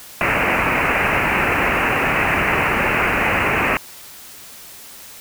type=low-pass noise; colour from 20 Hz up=white; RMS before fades=-18 dBFS; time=0.21-3.77 s; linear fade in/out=0 ms; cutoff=2700 Hz; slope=96 dB/octave; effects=white hiss -39 dBFS RMS until 5.2 s